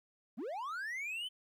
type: linear sweep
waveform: triangle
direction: up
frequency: 181.4 to 3100 Hz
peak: -36 dBFS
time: 0.37-1.29 s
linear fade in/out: 20 ms
effects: 13-bit